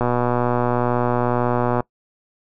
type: click train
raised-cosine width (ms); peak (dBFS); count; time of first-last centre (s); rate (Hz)
1; -6; 220; 0.01-1.805; 122
effects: noise-tail reverb RT60 0.1 s tail -22 dB re dry